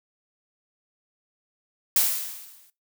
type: noise with exponential decay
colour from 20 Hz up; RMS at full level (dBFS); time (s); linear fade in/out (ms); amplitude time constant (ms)
blue; -18; 1.96-2.7; 2; 160
effects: noise-tail reverb RT60 0.2 s tail -18 dB re dry